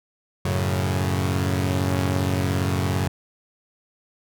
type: chord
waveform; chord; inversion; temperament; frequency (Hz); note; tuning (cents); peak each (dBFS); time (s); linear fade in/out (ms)
sawtooth; F# minor; none; equal; 92.5 / 110 / 138.59; F#2 / A2 / C#3; 0 / 0 / 0; -19 / -25 / -22; 0.45-3.08; 5
effects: none